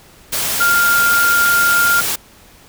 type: tone in noise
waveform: sine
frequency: 1400 Hz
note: F6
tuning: 4 cents sharp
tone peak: -11 dBFS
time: 0.6-2.01 s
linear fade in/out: 10 ms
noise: white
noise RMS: -19 dBFS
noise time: 0.32-2.16 s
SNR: +5 dB
effects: pink hiss -45 dBFS RMS until 2.68 s